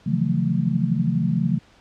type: tone cluster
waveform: sine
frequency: 135 / 159.2 / 172 / 183.6 / 222 Hz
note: C#3 / D#3 / F3 / F#3 / A3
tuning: -45 / +40 / -26 / -13 / +16 cents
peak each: -25 dBFS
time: 0.06-1.59 s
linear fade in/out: 10 ms
effects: pink hiss -54 dBFS RMS until 1.8 s + low-pass 5000 Hz 12 dB/octave